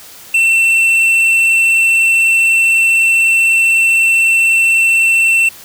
sine tone with tanh clipping, 2692 Hz, E7, 36 cents sharp, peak -9 dBFS, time 0.34-5.49 s, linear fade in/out 5 ms, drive 7 dB, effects white hiss -36 dBFS RMS until 5.64 s

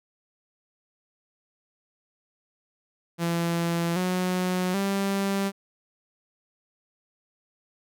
sawtooth tone with pitch steps, 169.4 / 182.61 / 196.85 Hz, E3 / F#3 / G3, +48 / -22 / +8 cents, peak -20 dBFS, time 3.18-5.52 s, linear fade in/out 50 ms, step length 780 ms, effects none

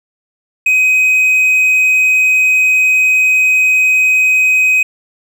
triangle tone, 2519 Hz, D#7, 21 cents sharp, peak -6 dBFS, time 0.66-4.83 s, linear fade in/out 5 ms, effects none

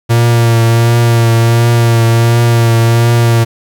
45% pulse tone with vibrato, 116.54 Hz, A#2, in tune, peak -6 dBFS, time 0.09-3.45 s, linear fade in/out 20 ms, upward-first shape triangle, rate 1.4 Hz, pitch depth 28 cents each way, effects 8-bit

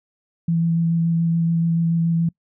sine tone with vibrato, 166.6 Hz, E3, 19 cents sharp, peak -16 dBFS, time 0.48-2.29 s, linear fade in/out 5 ms, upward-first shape square, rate 7 Hz, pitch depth 9 cents each way, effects noise-tail reverb RT60 0.1 s tail -25 dB re dry

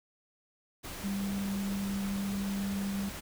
sine tone in noise, 197.8 Hz, G3, 16 cents sharp, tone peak -31 dBFS, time 1.03-3.1 s, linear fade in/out 20 ms, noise pink, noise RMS -42 dBFS, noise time 0.83-3.21 s, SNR +8 dB, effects none

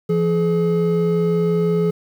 triangle tone pair together, 170.01 / 424.2 Hz, F3 / G#4, -46 / +37 cents, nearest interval octave + major third, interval 1583 cents, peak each -16 dBFS, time 0.09-1.91 s, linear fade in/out 10 ms, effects 8-bit

